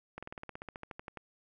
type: slowing click train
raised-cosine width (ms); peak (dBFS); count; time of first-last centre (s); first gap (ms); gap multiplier
0.5; -27; 16; 0.18-1.173; 46; 1.05
effects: none